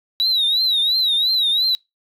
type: tone with vibrato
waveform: sine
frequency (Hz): 3868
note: B7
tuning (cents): -37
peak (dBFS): -13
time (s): 0.2-1.75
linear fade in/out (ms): 0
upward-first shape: triangle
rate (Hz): 2.9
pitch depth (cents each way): 140
effects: noise-tail reverb RT60 0.2 s tail -26 dB re dry + tanh soft clip ceiling -13 dBFS